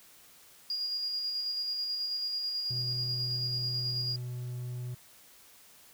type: tone with tremolo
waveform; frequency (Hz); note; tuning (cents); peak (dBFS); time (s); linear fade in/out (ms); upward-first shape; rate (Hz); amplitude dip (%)
sine; 4845; D#8; -47; -30; 0.7-4.16; 2; square; 9.2; 25
type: tone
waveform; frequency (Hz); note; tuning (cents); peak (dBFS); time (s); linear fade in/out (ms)
triangle; 123.47; B2; 0; -33; 2.7-4.95; 10
effects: white hiss -57 dBFS RMS until 5.93 s